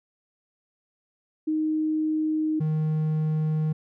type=tone pair in turn; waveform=sine / triangle; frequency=311.1 / 155.55 Hz; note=D#4 / D#3; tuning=0 / 0 cents; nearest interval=octave; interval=1200 cents; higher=first; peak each=-22 / -20 dBFS; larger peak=second; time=1.47-2.6 / 2.6-3.73 s; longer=neither; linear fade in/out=10 ms; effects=none